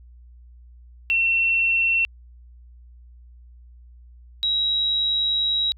sine tone pair in turn, 2709 / 3850 Hz, E7 / B7, +47 / -45 cents, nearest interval tritone, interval 608 cents, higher second, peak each -17 / -19 dBFS, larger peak first, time 1.1-2.05 / 4.43-5.72 s, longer second, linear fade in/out 0 ms, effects added 60 Hz sine -44 dBFS peak until 5.77 s

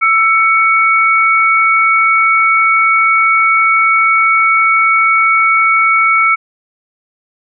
sine tone pair together, 1327 / 2232 Hz, E6 / C#7, +11 / +11 cents, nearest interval major sixth, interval 900 cents, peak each -10 dBFS, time 0.01-6.36 s, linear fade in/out 20 ms, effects none

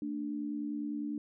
sine tone pair together, 223.7 / 293.7 Hz, A3 / D4, +29 / 0 cents, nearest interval perfect fourth, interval 471 cents, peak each -39 / -35 dBFS, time 0.02-1.18 s, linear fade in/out 2 ms, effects none

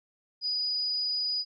sine tone, 4937 Hz, D#8, 14 cents flat, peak -27 dBFS, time 0.41-1.45 s, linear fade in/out 50 ms, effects none

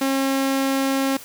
sawtooth tone, 270 Hz, C#4, 45 cents flat, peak -15 dBFS, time 0.01-1.17 s, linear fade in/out 5 ms, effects white hiss -41 dBFS RMS until 1.24 s

